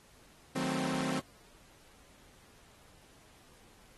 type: chord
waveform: sawtooth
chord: D# diminished seventh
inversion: none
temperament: equal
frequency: 155.56 / 185 / 220 / 261.6 Hz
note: D#3 / F#3 / A3 / C4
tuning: 0 / 0 / 0 / 0 cents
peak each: -35 / -34 / -36 / -30 dBFS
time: 0.55-1.2 s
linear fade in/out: 10 ms
effects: pink hiss -61 dBFS RMS until 3.97 s + AAC 32 kbps